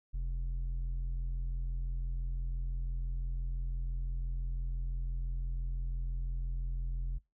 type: tone with low-pass filter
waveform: square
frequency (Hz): 42.95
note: F1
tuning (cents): -28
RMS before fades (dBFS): -35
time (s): 0.13-7.19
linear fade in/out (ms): 20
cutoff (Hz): 86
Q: 3.3
effects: noise-tail reverb RT60 0.2 s tail -22 dB re dry